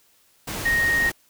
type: tone in noise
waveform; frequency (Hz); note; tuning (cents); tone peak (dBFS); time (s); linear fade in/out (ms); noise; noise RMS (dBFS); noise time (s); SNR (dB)
sine; 1864.7; A#6; 0; -18; 0.65-1.1; 10; pink; -30; 0.47-1.12; +9
effects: white hiss -60 dBFS RMS until 1.29 s

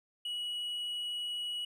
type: tone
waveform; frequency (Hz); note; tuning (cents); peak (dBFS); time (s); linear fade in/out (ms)
triangle; 2922; F#7; -22; -33; 0.25-1.65; 5
effects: none

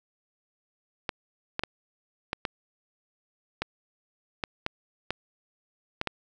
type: clicks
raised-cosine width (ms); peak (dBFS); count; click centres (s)
0.3; -12; 11; 1.092 / 1.594 / 1.636 / 2.331 / 2.452 / 3.62 / 4.438 / 4.664 / 5.106 / 6.014 / 6.073
effects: none

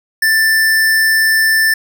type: tone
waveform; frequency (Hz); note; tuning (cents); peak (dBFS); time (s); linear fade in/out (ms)
square; 1771; A6; +11; -10; 0.22-1.74; 5
effects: none

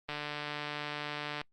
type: click train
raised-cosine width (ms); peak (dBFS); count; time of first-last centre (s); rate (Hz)
0.3; -21; 197; 0.09-1.414; 148
effects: noise-tail reverb RT60 0.1 s tail -25 dB re dry + Opus 32 kbps

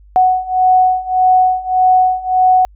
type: beating tone pair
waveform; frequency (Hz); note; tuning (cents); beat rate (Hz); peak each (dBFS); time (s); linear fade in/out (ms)
sine; 740 / 741.7; F#5 / F#5; 0 / +4; 1.7; -13 / -11; 0.16-2.65; 0
effects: added 50 Hz sine -40 dBFS peak until 2.75 s

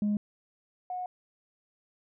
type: tone pair in turn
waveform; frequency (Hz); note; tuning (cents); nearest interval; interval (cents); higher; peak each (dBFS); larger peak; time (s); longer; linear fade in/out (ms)
sine; 207.7 / 728.7; G#3 / F#5; 0 / -27; octave + minor seventh; 2173; second; -23 / -32; first; 0.02-0.17 / 0.9-1.06; second; 2
effects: tanh soft clip ceiling -23 dBFS

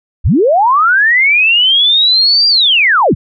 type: linear two-way sweep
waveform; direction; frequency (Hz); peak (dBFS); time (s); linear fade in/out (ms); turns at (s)
sine; up then down; 31.74 to 4793 to 38.71; -6; 0.24-3.15; 20; 2.48
effects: none

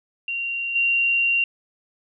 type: tone with level steps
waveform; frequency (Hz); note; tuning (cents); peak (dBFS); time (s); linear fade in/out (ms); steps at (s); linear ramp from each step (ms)
sine; 2762; F7; -20; -24 / -17; 0.28-1.44; 2; 0.75; 10
effects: none

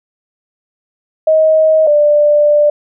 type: tone pair in turn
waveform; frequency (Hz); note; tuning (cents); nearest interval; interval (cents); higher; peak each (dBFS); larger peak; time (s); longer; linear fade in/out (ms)
sine; 630 / 591.6; D#5 / D5; +21 / +13; minor second; 108; first; -6 / -6; neither; 1.27-1.87 / 1.87-2.7; second; 5
effects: none

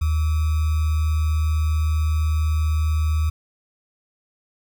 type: tone with sample-and-hold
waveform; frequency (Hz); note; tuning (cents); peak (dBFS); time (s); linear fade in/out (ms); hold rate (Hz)
sine; 77.78; D#2; 0; -17; 0.01-3.3; 10; 1225
effects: none

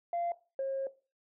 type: tone pair in turn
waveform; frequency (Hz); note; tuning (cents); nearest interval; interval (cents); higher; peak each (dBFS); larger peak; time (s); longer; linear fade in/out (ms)
sine; 690 / 539.5; F5 / C#5; -21 / -47; major third; 426; first; -29 / -29; neither; 0.13-0.32 / 0.59-0.87; second; 2
effects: noise-tail reverb RT60 0.3 s tail -17 dB re dry + tanh soft clip ceiling -27 dBFS

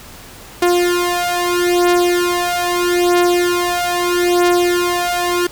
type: beating tone pair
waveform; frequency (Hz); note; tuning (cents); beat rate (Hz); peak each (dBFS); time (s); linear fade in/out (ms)
sawtooth; 352.1 / 352.88; F4 / F4; +14 / +18; 0.78; -12; 0.62-5.47; 5
effects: pink hiss -37 dBFS RMS until 5.51 s

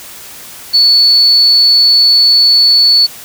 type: tone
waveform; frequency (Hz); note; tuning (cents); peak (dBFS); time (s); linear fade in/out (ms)
sine; 4440; C#8; +2; -4; 0.73-3.07; 20
effects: white hiss -31 dBFS RMS until 3.24 s

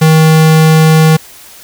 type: tone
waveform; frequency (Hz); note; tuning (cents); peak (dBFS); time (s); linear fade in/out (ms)
square; 158.3; D#3; +30; -4; 0.01-1.17; 10
effects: white hiss -35 dBFS RMS until 1.63 s

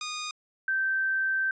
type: tone pair in turn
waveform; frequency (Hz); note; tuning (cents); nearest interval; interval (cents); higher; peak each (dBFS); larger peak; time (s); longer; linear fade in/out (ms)
10% pulse / sine; 1231 / 1555.9; D#6 / G6; -19 / -13; major third; 406; second; -24; neither; 0.01-0.31 / 0.68-1.51; second; 2
effects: resampled to 16000 Hz

